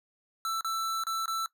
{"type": "tone with dropouts", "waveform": "square", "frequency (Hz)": 1328, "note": "E6", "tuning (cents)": 12, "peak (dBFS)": -30, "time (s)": [0.45, 1.46], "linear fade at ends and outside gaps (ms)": 1, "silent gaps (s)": [[0.609, 0.646], [1.037, 1.068], [1.258, 1.279]], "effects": ["noise-tail reverb RT60 0.1 s tail -18 dB re dry"]}